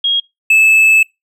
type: tone pair in turn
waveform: sine / triangle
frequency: 3274 / 2614 Hz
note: G#7 / E7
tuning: -25 / -15 cents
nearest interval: major third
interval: 390 cents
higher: first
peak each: -11 / -4 dBFS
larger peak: second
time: 0.04-0.2 / 0.5-1.03 s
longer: second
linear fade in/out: 5 ms
effects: noise-tail reverb RT60 0.2 s tail -23 dB re dry